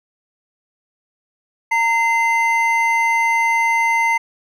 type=tone pair together; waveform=triangle; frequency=920 / 2069 Hz; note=A#5 / C7; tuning=-23 / -20 cents; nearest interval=octave + major second; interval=1403 cents; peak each=-15 dBFS; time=1.71-4.18 s; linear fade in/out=10 ms; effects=none

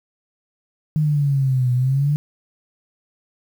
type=exponential two-way sweep; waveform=sine; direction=down then up; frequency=155.56 to 123 to 149.9 Hz; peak=-15 dBFS; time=0.96-2.16 s; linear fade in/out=0 ms; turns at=1.73 s; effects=8-bit

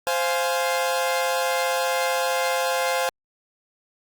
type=chord; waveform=sawtooth; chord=F minor; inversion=second; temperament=equal with one note detuned; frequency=523.3 / 698.5 / 835.4 Hz; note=C5 / F5 / Ab5; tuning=0 / 0 / +10 cents; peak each=-20 / -23 / -24 dBFS; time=0.07-3.09 s; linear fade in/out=0 ms; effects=Opus 48 kbps

